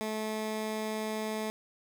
15% pulse tone, 216.9 Hz, A3, 25 cents flat, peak -26 dBFS, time 0.01-1.5 s, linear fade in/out 0 ms, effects none

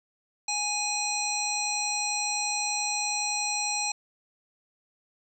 harmonic tone with a mistuned harmonic, 830.6 Hz, G#5, in tune, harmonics 1 / 3 / 5 / 7 / 9, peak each -33 / -33 / -33 / -33 / -33 dBFS, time 0.48-3.92 s, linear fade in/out 5 ms, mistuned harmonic 9, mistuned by +32 cents, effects 10-bit

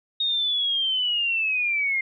sine linear sweep, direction down, 3729 to 2104 Hz, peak -21 dBFS, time 0.2-2.01 s, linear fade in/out 5 ms, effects none

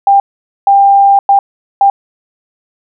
sine tone bursts at uneven times, 795 Hz, G5, 24 cents sharp, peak -3 dBFS, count 4, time 0.07-0.2 / 0.67-1.19 / 1.29-1.39 / 1.81-1.9 s, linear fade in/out 2 ms, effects none

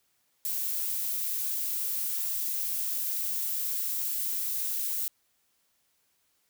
violet noise, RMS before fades -31 dBFS, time 0.45-5.08 s, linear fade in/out 0 ms, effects white hiss -72 dBFS RMS until 6.49 s

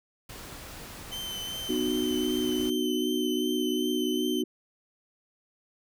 pink noise, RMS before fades -43 dBFS, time 0.29-2.7 s, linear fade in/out 5 ms
40% pulse tone with vibrato, 3074 Hz, G7, 35 cents flat, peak -33 dBFS, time 1.11-4.43 s, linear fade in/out 20 ms, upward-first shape triangle, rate 2.6 Hz, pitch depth 22 cents each way
sine chord, B major, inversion none, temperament equal with one note detuned, 246.9 / 304 / 370 Hz, B3 / D#4 / F#4, 0 / -40 / 0 cents, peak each -30 dBFS, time 1.69-4.44 s, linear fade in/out 5 ms
effects none

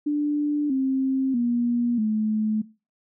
sine tone with pitch steps, 294.6 / 265.5 / 239.3 / 215.7 Hz, D4 / C4 / A#3 / A3, +6 / +25 / +46 / -34 cents, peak -20 dBFS, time 0.06-2.62 s, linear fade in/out 10 ms, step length 640 ms, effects noise-tail reverb RT60 0.3 s tail -19 dB re dry

